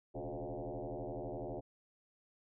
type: tone with frequency modulation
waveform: sine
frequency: 126.6 Hz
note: B2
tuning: 43 cents sharp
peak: -39 dBFS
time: 0.14-1.61 s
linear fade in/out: 20 ms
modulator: 80.4 Hz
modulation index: 7.6
effects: none